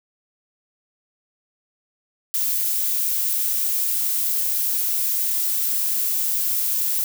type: noise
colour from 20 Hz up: violet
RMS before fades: -22 dBFS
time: 2.34-7.04 s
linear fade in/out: 0 ms
effects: none